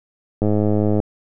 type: click train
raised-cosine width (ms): 2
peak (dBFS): -6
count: 62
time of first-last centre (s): 0.42-1.001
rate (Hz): 105
effects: none